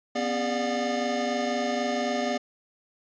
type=tone cluster; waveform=square; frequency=246.8 / 270.8 / 407.9 / 592 / 714 Hz; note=B3 / C#4 / G#4 / D5 / F5; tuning=-1 / -40 / -31 / +14 / +38 cents; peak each=-31 / -38 / -35 / -31 / -32 dBFS; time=0.15-2.38 s; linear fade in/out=10 ms; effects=resampled to 16000 Hz